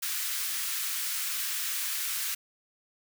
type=high-pass noise; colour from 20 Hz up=white; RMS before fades=-32 dBFS; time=0.02-2.35 s; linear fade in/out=10 ms; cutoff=1300 Hz; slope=24 dB/octave; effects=none